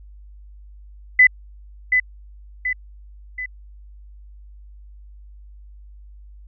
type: tone with echo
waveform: sine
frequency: 2005 Hz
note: B6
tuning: 26 cents sharp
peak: -7 dBFS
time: 1.19-1.27 s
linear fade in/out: 5 ms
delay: 730 ms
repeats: 3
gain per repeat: -6 dB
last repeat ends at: 3.46 s
effects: added 50 Hz sine -40 dBFS peak until 6.47 s